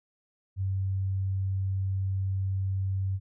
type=tone; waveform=sine; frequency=96 Hz; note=G2; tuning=36 cents flat; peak=-26 dBFS; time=0.56-3.2 s; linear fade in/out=50 ms; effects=none